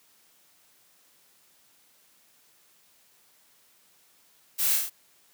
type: noise with echo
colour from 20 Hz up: blue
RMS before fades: -27 dBFS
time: 4.58-4.77 s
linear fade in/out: 20 ms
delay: 26 ms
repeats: 5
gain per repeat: -2 dB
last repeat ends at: 4.9 s
effects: white hiss -62 dBFS RMS until 5.33 s + high-pass 100 Hz 12 dB/octave